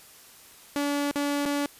sawtooth tone with dropouts, 286.9 Hz, D4, 40 cents flat, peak -21 dBFS, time 0.76-1.66 s, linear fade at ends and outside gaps 0 ms, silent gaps 1.112-1.157 / 1.453-1.459 s, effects white hiss -51 dBFS RMS until 1.79 s + resampled to 32000 Hz

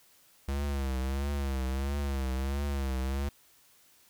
square tone with vibrato, 68.1 Hz, C#2, 30 cents flat, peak -30 dBFS, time 0.48-3.29 s, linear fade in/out 5 ms, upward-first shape triangle, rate 1.5 Hz, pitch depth 100 cents each way, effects white hiss -62 dBFS RMS until 4.09 s

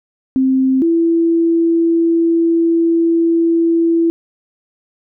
sine tone pair in turn, 263 / 333.2 Hz, C4 / E4, +9 / +19 cents, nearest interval major third, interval 410 cents, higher second, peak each -10 dBFS, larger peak neither, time 0.36-0.82 / 0.82-4.1 s, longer second, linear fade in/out 0 ms, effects none

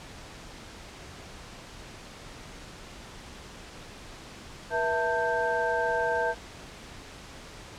sine tone cluster, 480.4 / 659 / 895 / 1569 Hz, B4 / E5 / A5 / G6, -48 / -1 / +29 / +1 cents, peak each -30 dBFS, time 4.7-6.35 s, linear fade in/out 50 ms, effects pink hiss -45 dBFS RMS until 7.78 s + low-pass 7000 Hz 12 dB/octave

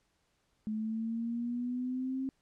sine exponential sweep, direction up, 214.1 to 267.5 Hz, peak -32 dBFS, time 0.67-2.29 s, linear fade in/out 0 ms, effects pink hiss -75 dBFS RMS until 2.41 s + low-pass 9000 Hz 12 dB/octave

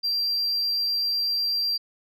sine tone, 4727 Hz, D8, 10 cents sharp, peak -20 dBFS, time 0.03-1.78 s, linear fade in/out 20 ms, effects tanh soft clip ceiling -21 dBFS

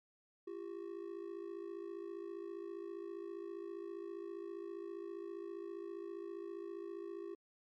triangle ring-modulated tone, 370 Hz, F#4, in tune, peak -38 dBFS, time 0.47-7.35 s, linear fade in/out 5 ms, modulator 27.5 Hz, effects MP3 64 kbps

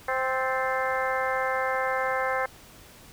harmonic tone with a mistuned harmonic, 261.6 Hz, C4, in tune, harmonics 2 / 3 / 4 / 5 / 6 / 7 / 8, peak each -29 / -31 / -32 / -33 / -34 / -34 / -35 dBFS, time 0.08-2.46 s, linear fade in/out 5 ms, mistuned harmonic 7, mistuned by -60 cents, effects pink hiss -50 dBFS RMS until 3.12 s

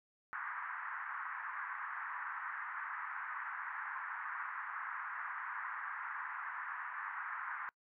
white band-pass noise, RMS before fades -43 dBFS, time 0.33-7.69 s, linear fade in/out 0 ms, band 950 to 1800 Hz, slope 48 dB/octave, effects noise-tail reverb RT60 0.1 s tail -25 dB re dry

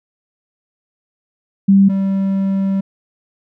sine / triangle tone pair in turn, 196 / 194.2 Hz, G3 / G3, 0 / -16 cents, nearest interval unison, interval 16 cents, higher first, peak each -6 / -12 dBFS, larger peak first, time 1.68-1.89 / 1.89-2.81 s, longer second, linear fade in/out 10 ms, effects none

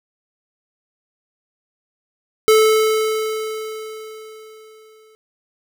square tone with exponential decay, 435.9 Hz, A4, 16 cents flat, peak -9 dBFS, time 2.48-5.15 s, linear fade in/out 0 ms, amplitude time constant 580 ms, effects none

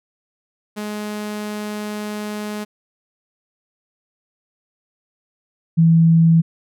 sawtooth / sine tone pair in turn, 210 / 164.57 Hz, G#3 / E3, +19 / -3 cents, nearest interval major third, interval 422 cents, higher first, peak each -21 / -9 dBFS, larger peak second, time 0.76-2.65 / 5.77-6.42 s, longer first, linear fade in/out 20 ms, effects none

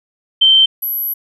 sine tone pair in turn, 3115 / 11761 Hz, G7 / F#9, -12 / -12 cents, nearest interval octave + major seventh, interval 2300 cents, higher second, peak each -6 / -17 dBFS, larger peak first, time 0.41-0.66 / 0.82-1.14 s, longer second, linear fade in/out 10 ms, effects none

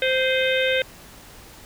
harmonic tone with a mistuned harmonic, 521 Hz, C5, 7 cents flat, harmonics 1 / 3 / 4 / 5 / 6 / 7, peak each -21 / -26 / -27 / -28 / -29 / -29 dBFS, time 0.02-0.82 s, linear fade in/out 2 ms, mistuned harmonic 5, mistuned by -47 cents, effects pink hiss -45 dBFS RMS until 1.65 s

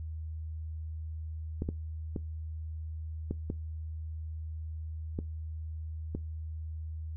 clicks, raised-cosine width 3 ms, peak -20 dBFS, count 7, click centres 1.621 / 1.689 / 2.162 / 3.31 / 3.501 / 5.189 / 6.15 s, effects noise-tail reverb RT60 0.2 s tail -20 dB re dry + added 79 Hz sine -36 dBFS peak until 7.16 s

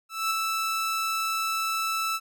sawtooth tone with ADSR envelope, 1318.5 Hz, E6, in tune, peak -19 dBFS, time 0.09-2.2 s, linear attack 220 ms, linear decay 3 ms, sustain -3 dB, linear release 48 ms, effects none

